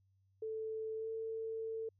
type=tone with pitch glide; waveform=sine; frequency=440 to 446.7 Hz; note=A4 to A4; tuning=0 to +26 cents; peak=-38 dBFS; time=0.42-1.89 s; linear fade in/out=5 ms; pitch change=+26 cents; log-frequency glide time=0.96-1.09 s; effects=added 96 Hz sine -70 dBFS peak until 1.99 s